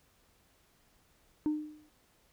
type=tone with exponential decay; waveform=sine; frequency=303.7 Hz; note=D#4; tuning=42 cents flat; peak=-23 dBFS; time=1.46-1.89 s; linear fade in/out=0 ms; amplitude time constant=92 ms; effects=tanh soft clip ceiling -25 dBFS + pink hiss -68 dBFS RMS until 2.32 s